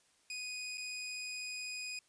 20% pulse tone with dropouts, 2489 Hz, D#7, in tune, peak -35 dBFS, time 0.3-1.99 s, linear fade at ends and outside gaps 2 ms, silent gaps 0.774-0.779 s, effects white hiss -70 dBFS RMS until 2.08 s + resampled to 22050 Hz

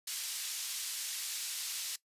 pink band-pass noise, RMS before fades -39 dBFS, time 0.07-1.96 s, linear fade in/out 5 ms, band 3900 to 13000 Hz, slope 12 dB/octave, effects noise-tail reverb RT60 0.1 s tail -18 dB re dry + resampled to 32000 Hz

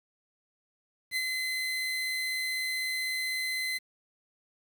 30% pulse tone with ADSR envelope, 2044 Hz, C7, 41 cents flat, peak -24 dBFS, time 1.11-3.79 s, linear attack 54 ms, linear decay 44 ms, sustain -3 dB, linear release 23 ms, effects 9-bit

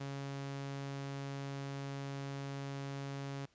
sawtooth tone, 138.59 Hz, C#3, in tune, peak -36 dBFS, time 0-3.46 s, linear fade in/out 10 ms, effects pink hiss -71 dBFS RMS until 3.54 s + resampled to 16000 Hz

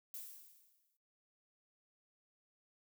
violet noise with exponential decay, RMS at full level -45 dBFS, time 0.14-0.97 s, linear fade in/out 1 ms, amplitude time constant 180 ms, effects noise-tail reverb RT60 0.2 s tail -17 dB re dry

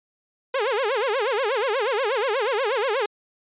sawtooth tone with vibrato, 474 Hz, A#4, 29 cents sharp, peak -17 dBFS, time 0.54-3.06 s, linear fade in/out 5 ms, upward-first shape sine, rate 8.3 Hz, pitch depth 270 cents each way, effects resampled to 8000 Hz

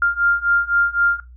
sine beating tone pair, 1396.9 / 1400.8 Hz, F6 / F6, 0 / +5 cents, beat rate 3.9 Hz, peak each -19 / -18 dBFS, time 0.02-1.2 s, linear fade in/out 2 ms, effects noise-tail reverb RT60 0.2 s tail -17 dB re dry + added 61 Hz sine -39 dBFS peak until 1.36 s

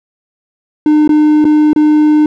triangle tone with dropouts, 303 Hz, D#4, 46 cents flat, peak -3 dBFS, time 0.86-2.26 s, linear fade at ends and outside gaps 2 ms, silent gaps 1.077-1.092 / 1.444-1.451 / 1.732-1.761 s, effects none

